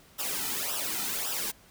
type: noise with flanger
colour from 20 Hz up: white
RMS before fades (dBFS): -32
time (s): 0.18-1.52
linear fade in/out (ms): 20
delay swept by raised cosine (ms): 0.45 to 1.85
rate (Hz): 1.8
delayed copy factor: -0.8
effects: pink hiss -57 dBFS RMS until 1.7 s